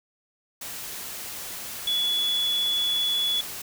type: tone in noise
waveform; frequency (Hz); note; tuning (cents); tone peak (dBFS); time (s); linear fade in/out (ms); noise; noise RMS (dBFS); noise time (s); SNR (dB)
sine; 3413; G#7; +47; -22; 1.87-3.41; 5; white; -36; 0.61-3.62; +11
effects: none